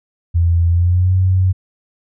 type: tone with pitch glide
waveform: sine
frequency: 84.9 to 93.12 Hz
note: F2 to F#2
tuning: -48 to +12 cents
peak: -10 dBFS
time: 0.34-1.53 s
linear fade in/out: 20 ms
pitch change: +160 cents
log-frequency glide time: 0.69-1.14 s
effects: none